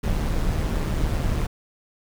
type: noise with amplitude modulation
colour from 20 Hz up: brown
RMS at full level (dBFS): -21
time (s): 0.03-1.47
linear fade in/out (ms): 10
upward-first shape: sine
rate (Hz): 153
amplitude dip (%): 50
effects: none